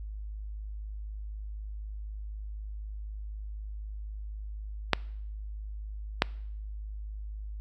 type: clicks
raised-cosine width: 0.3 ms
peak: -4 dBFS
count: 2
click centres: 4.933 / 6.221 s
effects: noise-tail reverb RT60 0.7 s tail -24 dB re dry + added 52 Hz sine -36 dBFS peak until 7.6 s